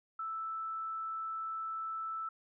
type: tone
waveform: sine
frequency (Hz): 1318.5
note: E6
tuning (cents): 0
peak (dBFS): -36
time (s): 0.19-2.29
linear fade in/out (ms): 5
effects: none